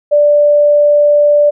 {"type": "tone", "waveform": "sine", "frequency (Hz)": 587.3, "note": "D5", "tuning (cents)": 0, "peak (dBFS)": -5, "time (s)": [0.11, 1.51], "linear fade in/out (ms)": 20, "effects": []}